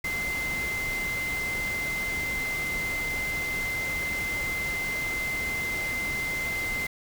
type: tone in noise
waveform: sine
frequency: 2073 Hz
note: C7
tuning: 17 cents flat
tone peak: -28 dBFS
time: 0.04-6.87 s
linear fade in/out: 5 ms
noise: pink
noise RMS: -36 dBFS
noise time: 0.04-6.87 s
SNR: +5 dB
effects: none